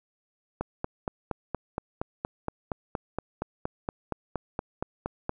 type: click train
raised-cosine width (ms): 1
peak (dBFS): -15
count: 21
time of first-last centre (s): 0.61-5.294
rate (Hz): 4.27
effects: none